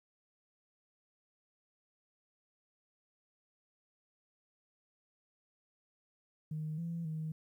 sine tone with pitch steps, 155 / 167.9 / 157.4 Hz, D#3 / E3 / D#3, -6 / +32 / +20 cents, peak -35 dBFS, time 6.51-7.32 s, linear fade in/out 5 ms, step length 270 ms, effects tanh soft clip ceiling -31 dBFS + 12-bit

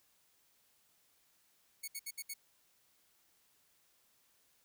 5% pulse tone bursts, 2217 Hz, C#7, in tune, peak -30 dBFS, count 5, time 1.83-2.34 s, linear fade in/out 10 ms, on 50 ms, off 65 ms, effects white hiss -72 dBFS RMS until 4.64 s

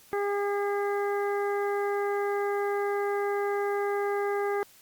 harmonic tone, 405.3 Hz, G#4, 42 cents flat, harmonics 1 / 2 / 3 / 4 / 5, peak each -27 / -33 / -37 / -39 / -41 dBFS, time 0.13-4.63 s, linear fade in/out 0 ms, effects white hiss -56 dBFS RMS until 4.81 s + Opus 48 kbps

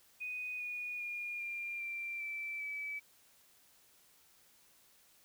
sine tone with pitch steps, 2489 / 2456 / 2424 / 2392 / 2360 / 2329 / 2298 Hz, D#7 / D#7 / D#7 / D7 / D7 / D7 / D7, 0 / -23 / -46 / +31 / +8 / -15 / -38 cents, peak -38 dBFS, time 0.2-3 s, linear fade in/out 20 ms, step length 400 ms, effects white hiss -66 dBFS RMS until 5.24 s

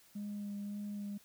sine tone with vibrato, 204.4 Hz, G#3, 27 cents flat, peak -37 dBFS, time 0.15-1.18 s, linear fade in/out 10 ms, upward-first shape sine, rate 1.8 Hz, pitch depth 15 cents each way, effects tanh soft clip ceiling -36 dBFS + white hiss -64 dBFS RMS until 1.24 s

